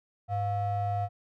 triangle ring-modulated tone, 303.4 Hz, D#4, 44 cents flat, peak -22 dBFS, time 0.28-1.09 s, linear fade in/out 50 ms, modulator 406 Hz, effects none

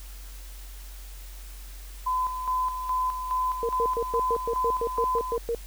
sine tone with tremolo, 1015 Hz, B5, 47 cents sharp, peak -23 dBFS, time 2.06-5.37 s, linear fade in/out 10 ms, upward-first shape square, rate 2.4 Hz, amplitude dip 55%
sine tone bursts, 466.2 Hz, A#4, in tune, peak -24 dBFS, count 12, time 3.63-5.548 s, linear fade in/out 0 ms, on 59 ms, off 110 ms
effects added 46 Hz sine -39 dBFS peak until 5.66 s + white hiss -49 dBFS RMS until 5.66 s

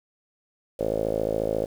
5% pulse tone with low-pass filter, 54.2 Hz, A1, 25 cents flat, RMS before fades -26 dBFS, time 0.79-1.66 s, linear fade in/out 10 ms, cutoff 540 Hz, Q 5.8, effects 8-bit

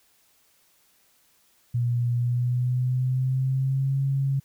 sine tone with pitch glide, 120.4 to 136.71 Hz, B2 to C#3, -44 to -24 cents, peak -21 dBFS, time 1.74-4.4 s, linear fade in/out 10 ms, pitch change +220 cents, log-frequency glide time 2.15-4 s, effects white hiss -63 dBFS RMS until 4.44 s

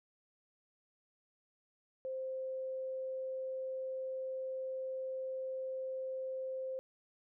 sine tone, 523.3 Hz, C5, in tune, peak -37 dBFS, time 2.05-6.79 s, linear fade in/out 0 ms, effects none

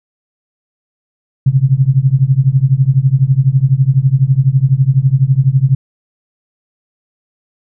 sine tone with tremolo, 133.4 Hz, C3, 34 cents sharp, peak -3 dBFS, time 1.46-5.75 s, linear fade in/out 5 ms, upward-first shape triangle, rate 12 Hz, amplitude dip 100%, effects none

